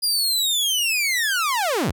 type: linear sweep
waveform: sawtooth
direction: down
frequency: 4900 to 35 Hz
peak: -16 dBFS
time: 0.02-1.92 s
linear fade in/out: 20 ms
effects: none